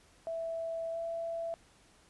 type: tone with pitch glide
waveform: sine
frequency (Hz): 659.3 to 667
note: E5 to E5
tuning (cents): 0 to +20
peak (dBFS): -34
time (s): 0.27-1.54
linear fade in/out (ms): 0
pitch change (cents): +20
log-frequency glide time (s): 0.92-0.97
effects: pink hiss -63 dBFS RMS until 2.09 s + resampled to 24000 Hz